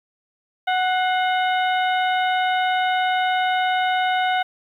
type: harmonic tone with a mistuned harmonic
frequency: 740 Hz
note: F#5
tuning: in tune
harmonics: 1 / 2 / 3 / 4 / 5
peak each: -19 / -25 / -29 / -31 / -33 dBFS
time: 0.67-4.43 s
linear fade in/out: 10 ms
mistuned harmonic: 3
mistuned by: -66 cents
effects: 9-bit